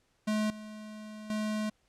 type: tone with level steps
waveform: square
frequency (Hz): 214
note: A3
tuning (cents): -48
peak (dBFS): -28 / -43 / -31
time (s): 0.27-1.7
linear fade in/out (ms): 10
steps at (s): 0.5 / 1.3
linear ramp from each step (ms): 2
effects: pink hiss -72 dBFS RMS until 1.88 s + low-pass 9000 Hz 12 dB/octave